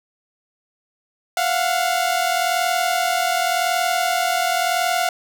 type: tone pair together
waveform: sawtooth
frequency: 688 / 728.9 Hz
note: F5 / F#5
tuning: -26 / -26 cents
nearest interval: minor second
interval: 100 cents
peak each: -17 dBFS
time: 1.37-5.09 s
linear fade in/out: 2 ms
effects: none